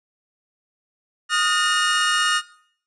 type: tone cluster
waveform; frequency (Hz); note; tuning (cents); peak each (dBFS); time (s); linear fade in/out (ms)
45% pulse; 1244 / 1427 / 1822 / 2870; D#6 / F6 / A#6 / F7; -1 / +37 / -40 / +47; -23; 1.29-2.42; 50
effects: noise-tail reverb RT60 0.6 s tail -19 dB re dry + resampled to 22050 Hz